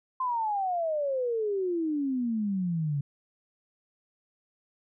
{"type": "exponential sweep", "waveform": "sine", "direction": "down", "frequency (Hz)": [1046.5, 138.59], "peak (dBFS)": -26, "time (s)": [0.2, 3.01], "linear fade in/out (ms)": 5, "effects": []}